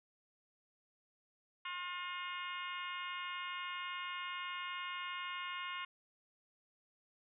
harmonic tone with a mistuned harmonic, 356.5 Hz, F4, 36 cents sharp, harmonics 3 / 4 / 5 / 6 / 7 / 8 / 9 / 10, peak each -44 / -48 / -52 / -47 / -53 / -47 / -58 / -58 dBFS, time 1.65-5.85 s, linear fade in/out 5 ms, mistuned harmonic 5, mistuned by +18 cents, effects none

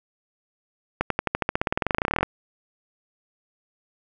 accelerating click train, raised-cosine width 0.5 ms, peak -6 dBFS, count 26, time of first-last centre 1.01-2.23 s, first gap 93 ms, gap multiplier 0.94, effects none

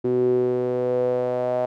sawtooth tone with band-pass filter sweep, 124.6 Hz, B2, 16 cents sharp, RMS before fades -22 dBFS, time 0.04-1.66 s, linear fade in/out 10 ms, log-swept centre 340 to 640 Hz, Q 6.7, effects none

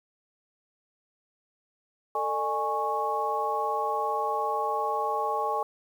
sine tone cluster, 445.6 / 603 / 830 / 1103 Hz, A4 / D5 / G#5 / C#6, +22 / +46 / -1 / -9 cents, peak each -33 / -34 / -29 / -30 dBFS, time 2.15-5.63 s, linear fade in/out 2 ms, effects 9-bit

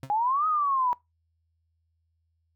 35% pulse tone with exponential decay, 133.5 Hz, C3, 35 cents sharp, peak -31 dBFS, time 0.03-0.15 s, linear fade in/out 2 ms, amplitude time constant 25 ms
sine exponential two-way sweep, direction up then down, 811 to 1276 to 962 Hz, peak -22 dBFS, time 0.1-0.93 s, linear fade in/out 0 ms, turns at 0.47 s
effects noise-tail reverb RT60 0.2 s tail -23 dB re dry + added 82 Hz sine -70 dBFS peak until 2.55 s

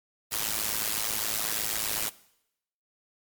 white noise with amplitude modulation, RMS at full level -26 dBFS, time 0.31-2.1 s, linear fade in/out 20 ms, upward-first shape sine, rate 108 Hz, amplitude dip 90%, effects noise-tail reverb RT60 0.8 s tail -20 dB re dry + MP3 96 kbps

